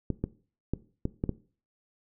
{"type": "clicks", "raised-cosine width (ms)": 3, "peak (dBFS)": -15, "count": 6, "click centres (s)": [0.103, 0.24, 0.736, 1.054, 1.239, 1.293], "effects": ["noise-tail reverb RT60 0.4 s tail -18 dB re dry"]}